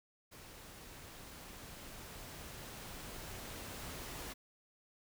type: noise with level ramp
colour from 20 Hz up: pink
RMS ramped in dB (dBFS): -54 to -45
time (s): 0.31-4.34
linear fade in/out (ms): 20
effects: none